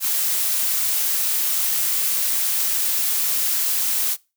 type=noise; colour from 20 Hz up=blue; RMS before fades=-21 dBFS; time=0-4.17 s; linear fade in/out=50 ms; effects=noise-tail reverb RT60 0.3 s tail -24 dB re dry